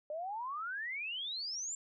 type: exponential sweep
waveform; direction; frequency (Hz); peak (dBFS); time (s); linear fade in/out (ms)
sine; up; 587.3 to 7459; -37; 0.1-1.75; 2
effects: none